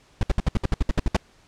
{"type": "noise bursts", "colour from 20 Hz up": "brown", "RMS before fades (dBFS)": -18, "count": 12, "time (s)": [0.21, 1.166], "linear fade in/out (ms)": 2, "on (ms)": 21, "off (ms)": 64, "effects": ["pink hiss -57 dBFS RMS until 1.47 s", "low-pass 7000 Hz 12 dB/octave"]}